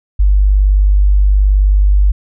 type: tone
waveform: sine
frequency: 49.45 Hz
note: G1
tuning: 16 cents sharp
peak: -6 dBFS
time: 0.19-2.12 s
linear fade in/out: 10 ms
effects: none